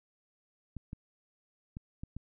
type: clicks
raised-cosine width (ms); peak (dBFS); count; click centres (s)
5; -28; 5; 0.767 / 0.931 / 1.769 / 2.035 / 2.166
effects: none

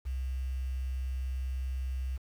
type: tone with quantisation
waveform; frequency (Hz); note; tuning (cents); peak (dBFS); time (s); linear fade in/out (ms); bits
sine; 64.8; C2; -16; -31; 0.05-2.18; 20; 9
effects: none

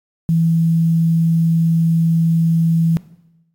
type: tone with quantisation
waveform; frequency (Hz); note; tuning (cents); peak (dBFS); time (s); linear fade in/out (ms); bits
sine; 164.8; E3; 0; -12; 0.29-2.97; 0; 7
effects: noise-tail reverb RT60 0.9 s tail -17 dB re dry + AAC 64 kbps

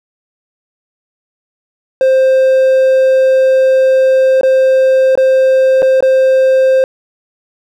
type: tone with dropouts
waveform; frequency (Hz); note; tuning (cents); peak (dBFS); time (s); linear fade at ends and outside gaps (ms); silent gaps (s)
triangle; 525; C5; +6; -4; 2.01-6.84; 1; 4.411-4.432 / 5.154-5.175 / 5.821-5.827 / 6.006-6.025
effects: none

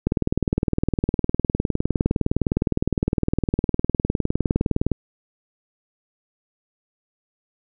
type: click train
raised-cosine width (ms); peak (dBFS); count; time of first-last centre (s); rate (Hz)
3; -6; 96; 0.07-4.917; 19.6
effects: none

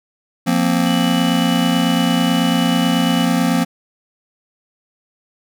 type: chord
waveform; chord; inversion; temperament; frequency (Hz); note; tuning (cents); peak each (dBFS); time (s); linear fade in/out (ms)
square; F suspended fourth; none; just; 174.61 / 232.8 / 261.9; F3 / Bb3 / C4; 0 / -2 / +2; -19; 0.46-3.65; 20
type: tone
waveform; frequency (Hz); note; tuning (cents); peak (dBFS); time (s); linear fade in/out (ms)
sine; 2960; F#7; 0; -25; 0.86-3.25; 5
effects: none

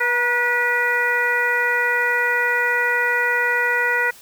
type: harmonic tone with a mistuned harmonic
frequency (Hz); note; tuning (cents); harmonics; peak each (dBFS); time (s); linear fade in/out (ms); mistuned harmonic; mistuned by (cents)
485.9; B4; -28; 1 / 2 / 3 / 4 / 5; -26 / -26 / -21 / -20 / -29; 0-4.11; 10; 2; -35
effects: white hiss -45 dBFS RMS until 4.21 s

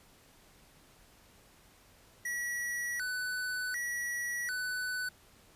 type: tone with vibrato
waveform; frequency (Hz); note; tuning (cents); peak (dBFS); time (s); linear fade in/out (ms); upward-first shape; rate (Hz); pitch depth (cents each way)
square; 1700; G#6; +40; -34; 2.25-5.09; 5; square; 0.67; 220
effects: pink hiss -61 dBFS RMS until 5.55 s + resampled to 32000 Hz

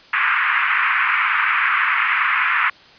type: band-pass noise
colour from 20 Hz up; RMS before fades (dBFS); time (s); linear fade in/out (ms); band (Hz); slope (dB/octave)
pink; -18; 0.13-2.7; 5; 1100 to 2500; 48
effects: white hiss -46 dBFS RMS until 2.98 s + resampled to 11025 Hz

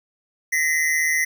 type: tone pair together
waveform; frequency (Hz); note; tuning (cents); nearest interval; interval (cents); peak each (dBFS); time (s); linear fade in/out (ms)
square; 1882 / 2038; A#6 / C7; +16 / -46; minor second; 138; -23 / -21; 0.52-1.25; 10
effects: none

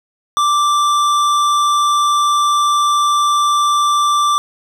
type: tone with hard clipping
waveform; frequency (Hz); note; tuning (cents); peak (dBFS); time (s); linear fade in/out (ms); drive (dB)
sine; 1174.7; D6; 0; -13; 0.37-4.38; 0; 13
effects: none

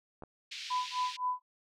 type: clicks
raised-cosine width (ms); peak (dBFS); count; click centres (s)
1; -32; 2; 0.223 / 0.236
type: band-pass noise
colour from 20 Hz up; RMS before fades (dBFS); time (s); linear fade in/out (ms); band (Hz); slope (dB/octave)
white; -43; 0.51-1.17; 10; 2300 to 4600; 24
type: tone with tremolo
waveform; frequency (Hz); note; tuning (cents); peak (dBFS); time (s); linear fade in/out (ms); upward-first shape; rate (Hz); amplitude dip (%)
sine; 1000; B5; +21; -28; 0.7-1.42; 10; sine; 3.9; 100
effects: none

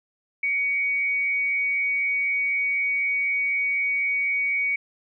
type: tone with frequency modulation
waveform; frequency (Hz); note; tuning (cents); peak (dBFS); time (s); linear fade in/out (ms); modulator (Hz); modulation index
sine; 2248; C#7; +24; -21; 0.43-4.76; 5; 158; 0.27
effects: none

